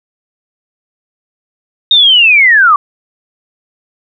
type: linear sweep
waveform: sine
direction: down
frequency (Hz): 3729 to 1119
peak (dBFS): -3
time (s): 1.91-2.76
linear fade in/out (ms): 2
effects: none